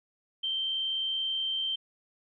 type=tone with amplitude modulation; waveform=sine; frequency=3131 Hz; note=G7; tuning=3 cents flat; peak=-27 dBFS; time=0.43-1.76 s; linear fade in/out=10 ms; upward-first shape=sine; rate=80.5 Hz; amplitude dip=25%; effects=none